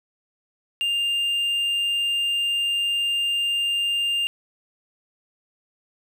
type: tone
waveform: triangle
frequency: 2801 Hz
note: F7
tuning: 4 cents sharp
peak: -19 dBFS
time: 0.81-4.27 s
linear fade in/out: 0 ms
effects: none